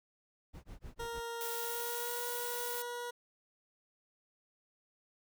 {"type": "noise with tremolo", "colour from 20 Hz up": "brown", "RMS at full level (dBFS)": -46, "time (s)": [0.53, 1.21], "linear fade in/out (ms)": 20, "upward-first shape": "sine", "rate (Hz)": 6.5, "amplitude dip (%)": 100}
{"type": "tone with pitch glide", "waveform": "20% pulse", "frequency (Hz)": [466.2, 482.4], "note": ["A#4", "B4"], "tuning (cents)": [0, -41], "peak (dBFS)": -34, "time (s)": [0.99, 3.11], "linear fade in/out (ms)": 10, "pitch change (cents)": 59, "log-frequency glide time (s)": [1.52, 2.26]}
{"type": "noise", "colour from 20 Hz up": "blue", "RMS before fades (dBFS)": -41, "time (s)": [1.41, 2.82], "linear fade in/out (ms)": 0}
{"effects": []}